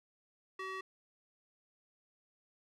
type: tone with band-pass filter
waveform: square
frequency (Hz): 380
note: F#4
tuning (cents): +46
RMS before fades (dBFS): -42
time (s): 0.59-0.81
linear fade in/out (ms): 5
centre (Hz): 1600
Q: 1.4
effects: none